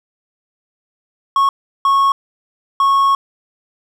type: tone bursts at uneven times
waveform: triangle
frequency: 1100 Hz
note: C#6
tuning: 14 cents flat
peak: -8 dBFS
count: 3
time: 1.36-1.49 / 1.85-2.12 / 2.8-3.15 s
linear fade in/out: 2 ms
effects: none